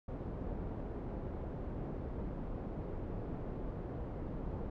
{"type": "low-pass noise", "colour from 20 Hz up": "pink", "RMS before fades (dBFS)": -41, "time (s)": [0.08, 4.7], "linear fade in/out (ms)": 5, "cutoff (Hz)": 570, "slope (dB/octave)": 12, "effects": []}